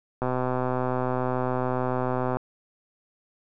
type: click train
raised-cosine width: 1 ms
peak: -13 dBFS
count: 274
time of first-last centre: 0.22-2.37 s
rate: 127 Hz
effects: none